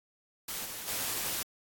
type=noise with level steps; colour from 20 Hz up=white; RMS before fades=-37 / -41 / -34 dBFS; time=0.48-1.43 s; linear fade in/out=5 ms; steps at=0.64 / 0.87 s; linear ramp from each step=20 ms; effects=AAC 64 kbps